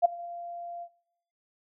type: tone with ADSR envelope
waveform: sine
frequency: 692 Hz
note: F5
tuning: 16 cents flat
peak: -14 dBFS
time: 0.02-0.89 s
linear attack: 31 ms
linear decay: 10 ms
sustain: -22 dB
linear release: 68 ms
effects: noise-tail reverb RT60 0.9 s tail -21 dB re dry